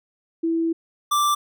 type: tone pair in turn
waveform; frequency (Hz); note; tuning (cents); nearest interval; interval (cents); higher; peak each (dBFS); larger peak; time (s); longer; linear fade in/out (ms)
sine / square; 329.6 / 1174.6; E4 / D6; 0 / 0; octave + minor seventh; 2200; second; -19 / -18; second; 0.43-0.73 / 1.11-1.35; first; 10
effects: none